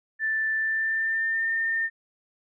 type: tone with pitch glide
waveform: sine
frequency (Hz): 1765 to 1812.5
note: A6 to A#6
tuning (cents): +5 to -49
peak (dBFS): -23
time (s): 0.19-1.9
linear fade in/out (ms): 50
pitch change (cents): +46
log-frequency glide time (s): 0.55-1.51
effects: none